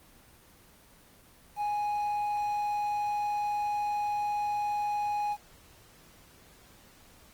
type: tone with quantisation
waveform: triangle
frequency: 830 Hz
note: G#5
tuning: 1 cent flat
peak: -26 dBFS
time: 1.56-5.37 s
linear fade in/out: 50 ms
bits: 9
effects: pink hiss -57 dBFS RMS until 7.33 s + Opus 24 kbps